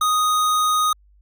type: tone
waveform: square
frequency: 1244.5 Hz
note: D#6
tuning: in tune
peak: -17 dBFS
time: 0.01-0.93 s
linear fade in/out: 5 ms
effects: added 50 Hz sine -51 dBFS peak until 1.21 s